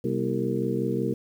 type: harmonic tone with a mistuned harmonic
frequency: 65.41 Hz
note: C2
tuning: in tune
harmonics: 2 / 3 / 4 / 5 / 6 / 7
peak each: -31 / -31 / -31 / -31 / -31 / -31 dBFS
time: 0.04-1.14 s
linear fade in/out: 5 ms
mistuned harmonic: 4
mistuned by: -140 cents
effects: 9-bit